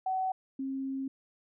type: tone pair in turn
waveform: sine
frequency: 754 / 268.4 Hz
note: F#5 / C4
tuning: +32 / +44 cents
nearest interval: octave + tritone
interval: 1788 cents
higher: first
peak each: -28 / -32 dBFS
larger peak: first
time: 0.06-0.32 / 0.59-1.08 s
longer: second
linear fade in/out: 5 ms
effects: none